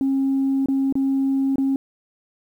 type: tone with dropouts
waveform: sine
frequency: 270.5 Hz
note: C#4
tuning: 42 cents flat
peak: -16 dBFS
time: 0.01-1.76 s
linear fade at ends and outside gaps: 1 ms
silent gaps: 0.659-0.685 / 0.925-0.954 / 1.558-1.582 s
effects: tanh soft clip ceiling -14 dBFS + 9-bit